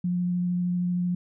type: tone with vibrato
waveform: sine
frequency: 177.8 Hz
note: F3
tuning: 31 cents sharp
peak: -23 dBFS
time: 0.04-1.15 s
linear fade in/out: 5 ms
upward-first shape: triangle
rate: 13 Hz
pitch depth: 12 cents each way
effects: none